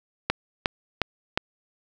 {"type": "click train", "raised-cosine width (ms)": 0.3, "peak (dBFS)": -5, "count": 4, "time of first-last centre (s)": [0.3, 1.375], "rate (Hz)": 2.79, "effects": []}